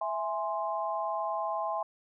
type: chord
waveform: sine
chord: E augmented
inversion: none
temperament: equal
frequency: 659.3 / 830.6 / 1046.5 Hz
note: E5 / G#5 / B#5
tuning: 0 / 0 / 0 cents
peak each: -34 dBFS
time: 0.01-1.83 s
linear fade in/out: 5 ms
effects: none